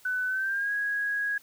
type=tone with pitch glide; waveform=sine; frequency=1500 to 1654.8 Hz; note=F#6 to G#6; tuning=+23 to -7 cents; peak=-26 dBFS; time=0.05-1.38 s; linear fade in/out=5 ms; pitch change=+170 cents; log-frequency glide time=0.26-0.72 s; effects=white hiss -57 dBFS RMS until 1.42 s